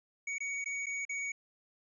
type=tone with dropouts; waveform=square; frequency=2243 Hz; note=C#7; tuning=20 cents sharp; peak=-35 dBFS; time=0.27-1.32 s; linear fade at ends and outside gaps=5 ms; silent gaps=0.383-0.404 / 0.643-0.658 / 0.859-0.866 / 1.052-1.093 s; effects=resampled to 22050 Hz